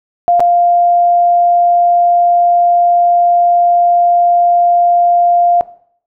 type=tone with dropouts; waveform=sine; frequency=698.5 Hz; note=F5; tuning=in tune; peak=-6 dBFS; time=0.28-5.61 s; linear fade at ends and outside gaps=0 ms; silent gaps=0.396-0.404 s; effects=noise-tail reverb RT60 0.6 s tail -18 dB re dry